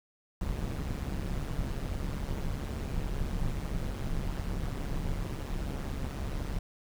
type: noise with amplitude modulation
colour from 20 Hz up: brown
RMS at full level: -30 dBFS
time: 0.41-6.59 s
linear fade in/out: 2 ms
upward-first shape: sine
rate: 139 Hz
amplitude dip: 75%
effects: none